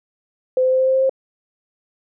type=tone with pitch steps; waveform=sine; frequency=513 / 516 / 519 / 522 / 525 / 528 / 531.1 Hz; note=C5 / C5 / C5 / C5 / C5 / C5 / C5; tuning=-34 / -24 / -14 / -4 / +6 / +16 / +26 cents; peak=-13 dBFS; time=0.57-1.095 s; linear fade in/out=2 ms; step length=75 ms; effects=none